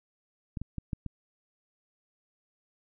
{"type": "clicks", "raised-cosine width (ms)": 5, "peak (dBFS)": [-22, -23, -22, -19, -23], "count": 5, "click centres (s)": [0.572, 0.616, 0.783, 0.932, 1.063], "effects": []}